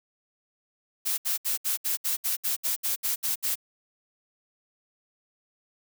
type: noise bursts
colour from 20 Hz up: blue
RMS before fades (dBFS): -27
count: 13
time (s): 1.05-3.556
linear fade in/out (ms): 20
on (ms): 130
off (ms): 68
effects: none